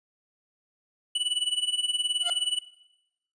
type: tone with tremolo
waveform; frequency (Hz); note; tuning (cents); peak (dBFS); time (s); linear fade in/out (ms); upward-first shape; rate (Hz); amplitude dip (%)
square; 2960; F#7; 0; -23; 1.15-2.59; 5; sine; 19; 80
type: tone with exponential growth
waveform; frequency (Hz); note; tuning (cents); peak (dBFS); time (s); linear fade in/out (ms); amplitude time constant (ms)
25% pulse; 698.5; F5; 0; -23; 2.2-2.3; 2; 21
effects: noise-tail reverb RT60 0.9 s tail -17 dB re dry + resampled to 22050 Hz